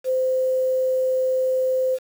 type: tone with quantisation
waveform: sine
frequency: 517 Hz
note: C5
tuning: 21 cents flat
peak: -18 dBFS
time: 0.04-1.99 s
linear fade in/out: 50 ms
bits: 7
effects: none